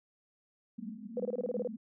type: band-pass noise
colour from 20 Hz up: white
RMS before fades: -43 dBFS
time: 0.78-1.77 s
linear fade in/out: 10 ms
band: 200 to 240 Hz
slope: 96 dB/octave
type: tone bursts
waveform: sine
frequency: 494.1 Hz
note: B4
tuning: 1 cent sharp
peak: -30 dBFS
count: 10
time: 1.17-1.675 s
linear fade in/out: 2 ms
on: 28 ms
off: 25 ms
effects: none